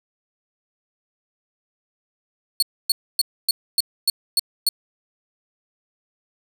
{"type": "tone bursts", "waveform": "sawtooth", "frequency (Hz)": 4375, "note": "C#8", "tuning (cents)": -24, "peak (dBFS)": -12, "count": 8, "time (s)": [2.6, 4.69], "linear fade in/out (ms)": 2, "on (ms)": 25, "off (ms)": 270, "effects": []}